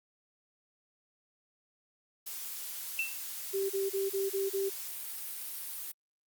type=noise; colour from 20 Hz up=blue; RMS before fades=-40 dBFS; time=2.26-5.92 s; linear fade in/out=10 ms
type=tone with exponential decay; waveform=sine; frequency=2679 Hz; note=E7; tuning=27 cents sharp; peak=-26 dBFS; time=2.99-3.22 s; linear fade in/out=1 ms; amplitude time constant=49 ms
type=tone bursts; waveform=sine; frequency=390.4 Hz; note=G4; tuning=7 cents flat; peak=-29 dBFS; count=6; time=3.53-4.7 s; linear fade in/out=20 ms; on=170 ms; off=30 ms
effects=Opus 48 kbps